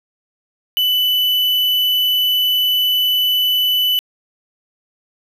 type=tone pair together; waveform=sine; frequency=2990 / 11952 Hz; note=F#7 / F#9; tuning=+17 / +16 cents; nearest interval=2 octaves; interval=2399 cents; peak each=-12 / -22 dBFS; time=0.77-3.99 s; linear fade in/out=0 ms; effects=tanh soft clip ceiling -9 dBFS + 8-bit